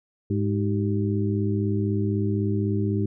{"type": "harmonic tone with a mistuned harmonic", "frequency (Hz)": 103.83, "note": "G#2", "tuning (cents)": 0, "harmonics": [1, 2, 3, 4], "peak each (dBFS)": [-24, -27, -29, -30], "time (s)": [0.3, 3.06], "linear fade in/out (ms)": 5, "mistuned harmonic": 4, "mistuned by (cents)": -120, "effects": []}